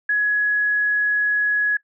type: tone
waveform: sine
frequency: 1680 Hz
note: G#6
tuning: 19 cents sharp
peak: -16 dBFS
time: 0.09-1.77 s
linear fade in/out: 5 ms
effects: noise-tail reverb RT60 0.1 s tail -22 dB re dry